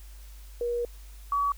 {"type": "tone pair in turn", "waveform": "sine", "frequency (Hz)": [477.8, 1136.4], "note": ["A#4", "C#6"], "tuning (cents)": [43, 43], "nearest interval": "octave + minor third", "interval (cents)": 1500, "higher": "second", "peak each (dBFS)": [-26, -23], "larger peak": "second", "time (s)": [[0.61, 0.85], [1.32, 1.52]], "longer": "first", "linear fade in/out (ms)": 2, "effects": ["added 50 Hz sine -43 dBFS peak until 1.57 s", "white hiss -56 dBFS RMS until 1.57 s"]}